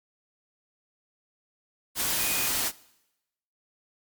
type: tone in noise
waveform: sine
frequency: 2476 Hz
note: D#7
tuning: 9 cents flat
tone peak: -34 dBFS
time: 2.17-2.5 s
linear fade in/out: 50 ms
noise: white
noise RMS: -27 dBFS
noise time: 1.95-2.72 s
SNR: -10 dB
effects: noise-tail reverb RT60 0.9 s tail -21 dB re dry + MP3 96 kbps